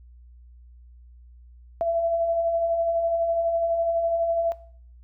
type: beating tone pair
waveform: sine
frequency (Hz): 659.3 / 671.3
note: E5 / E5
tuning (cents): 0 / +31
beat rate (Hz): 12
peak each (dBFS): -31 / -22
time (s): 1.81-4.52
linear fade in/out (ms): 0
effects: noise-tail reverb RT60 0.5 s tail -17 dB re dry + added 60 Hz sine -46 dBFS peak until 5.03 s